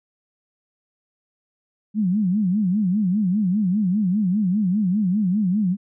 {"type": "tone with vibrato", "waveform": "sine", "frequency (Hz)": 196, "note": "G3", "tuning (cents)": 0, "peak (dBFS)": -17, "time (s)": [1.94, 5.77], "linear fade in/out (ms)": 50, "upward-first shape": "sine", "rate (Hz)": 5, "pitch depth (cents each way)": 190, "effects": []}